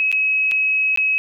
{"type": "tone with dropouts", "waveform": "sine", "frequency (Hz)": 2558, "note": "D#7", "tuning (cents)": 47, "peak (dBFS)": -15, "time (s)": [0, 1.18], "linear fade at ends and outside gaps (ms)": 0, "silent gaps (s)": [[0.116, 0.126], [0.513, 0.518], [0.96, 0.974]], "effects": []}